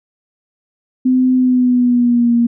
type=tone with pitch glide; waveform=sine; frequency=255.8 to 235.9 Hz; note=C4 to A#3; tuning=-39 to +21 cents; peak=-9 dBFS; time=1.05-2.47 s; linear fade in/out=10 ms; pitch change=-140 cents; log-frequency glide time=1.35-2.34 s; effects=none